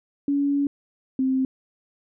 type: tone pair in turn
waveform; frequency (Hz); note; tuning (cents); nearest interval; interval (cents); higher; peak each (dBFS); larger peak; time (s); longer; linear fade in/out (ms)
sine; 283 / 262.5; C#4 / C4; +36 / +6; minor second; 130; first; -19; neither; 0.28-0.67 / 1.19-1.45; first; 2
effects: none